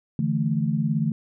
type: chord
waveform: sine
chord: D suspended second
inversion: none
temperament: equal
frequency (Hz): 146.83 / 164.81 / 220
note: D3 / E3 / A3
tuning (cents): 0 / 0 / 0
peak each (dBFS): -25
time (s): 0.19-1.12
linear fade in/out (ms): 2
effects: none